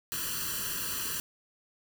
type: noise with comb filter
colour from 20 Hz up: white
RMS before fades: -34 dBFS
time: 0.12-1.2 s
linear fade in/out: 0 ms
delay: 0.68 ms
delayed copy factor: +1
effects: none